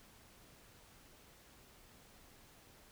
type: silence
effects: pink hiss -62 dBFS RMS until 2.91 s